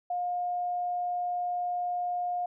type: tone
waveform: sine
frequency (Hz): 712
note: F5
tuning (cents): +33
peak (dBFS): -28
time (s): 0.1-2.46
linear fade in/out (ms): 5
effects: none